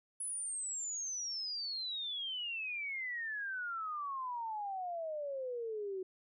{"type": "exponential sweep", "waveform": "sine", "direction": "down", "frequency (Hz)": [10360, 368.1], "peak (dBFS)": -37, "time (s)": [0.2, 6.03], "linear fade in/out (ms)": 5, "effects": []}